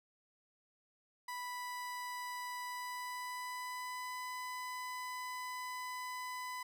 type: tone with pitch glide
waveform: 30% pulse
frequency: 987.8 to 1002.2 Hz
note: B5 to B5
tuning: 0 to +25 cents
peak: -38 dBFS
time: 1.28-6.63 s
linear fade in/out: 5 ms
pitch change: +25 cents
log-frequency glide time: 2.62-4.16 s
effects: none